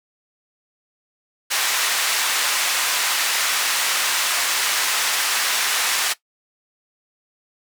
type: band-pass noise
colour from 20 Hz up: pink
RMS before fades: -21 dBFS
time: 1.5-6.14 s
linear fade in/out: 20 ms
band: 1300 to 12000 Hz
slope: 12 dB/octave
effects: noise-tail reverb RT60 0.1 s tail -17 dB re dry